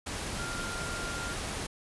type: tone in noise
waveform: sine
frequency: 1396.9 Hz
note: F6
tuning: in tune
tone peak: -38 dBFS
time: 0.38-1.34 s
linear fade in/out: 10 ms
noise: pink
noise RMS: -36 dBFS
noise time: 0.06-1.67 s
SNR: -5 dB
effects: resampled to 24000 Hz